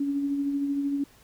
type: tone with tremolo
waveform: sine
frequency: 281.6 Hz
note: C#4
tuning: 27 cents sharp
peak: -23 dBFS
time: 0-1.04 s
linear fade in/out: 5 ms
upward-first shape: sine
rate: 13 Hz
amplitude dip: 35%
effects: pink hiss -57 dBFS RMS until 1.23 s